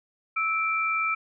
sine tone pair together, 1311.1 / 2349 Hz, E6 / D7, -10 / 0 cents, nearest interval minor seventh, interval 1010 cents, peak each -26 dBFS, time 0.36-1.15 s, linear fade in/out 10 ms, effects none

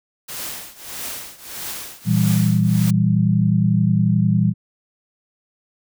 white noise with tremolo, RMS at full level -28 dBFS, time 0.28-2.91 s, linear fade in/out 10 ms, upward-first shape triangle, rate 1.6 Hz, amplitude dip 90%
sine chord, E diminished, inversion second, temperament equal, 116.54 / 164.81 / 196 Hz, Bb2 / E3 / G3, 0 / 0 / 0 cents, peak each -18 dBFS, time 2.05-4.54 s, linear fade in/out 50 ms
effects none

